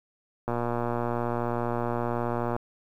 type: click train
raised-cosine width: 1 ms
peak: -15 dBFS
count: 249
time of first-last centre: 0.48-2.564 s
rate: 119 Hz
effects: 9-bit